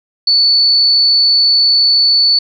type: tone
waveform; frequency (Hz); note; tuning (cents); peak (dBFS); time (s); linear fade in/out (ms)
sine; 4467; C#8; +12; -7; 0.27-2.39; 5
effects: none